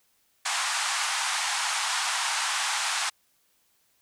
pink band-pass noise, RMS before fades -28 dBFS, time 0.45-3.1 s, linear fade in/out 10 ms, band 790 to 9600 Hz, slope 48 dB/octave, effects white hiss -68 dBFS RMS until 4.01 s

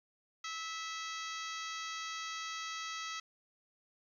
harmonic tone with a mistuned harmonic, 650 Hz, E5, 24 cents flat, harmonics 2 / 3 / 4 / 5 / 6 / 7 / 8 / 9 / 10, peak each -43 / -46 / -49 / -48 / -49 / -51 / -54 / -53 / -52 dBFS, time 0.44-3.2 s, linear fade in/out 5 ms, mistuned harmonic 3, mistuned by +24 cents, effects 12-bit

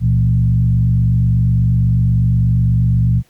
sine tone with frequency modulation, 117.8 Hz, A#2, 19 cents sharp, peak -10 dBFS, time 0-3.23 s, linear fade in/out 50 ms, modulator 48.2 Hz, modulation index 0.89, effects pink hiss -55 dBFS RMS until 3.29 s

